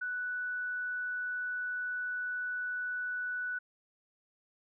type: tone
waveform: sine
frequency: 1483 Hz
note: F#6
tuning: 4 cents sharp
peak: -33 dBFS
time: 0.01-3.59 s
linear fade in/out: 10 ms
effects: none